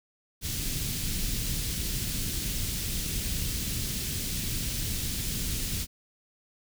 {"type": "band-stop noise", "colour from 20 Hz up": "pink", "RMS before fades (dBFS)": -31, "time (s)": [0.41, 5.87], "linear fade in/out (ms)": 50, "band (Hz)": [210, 3400], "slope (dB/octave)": 12, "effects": []}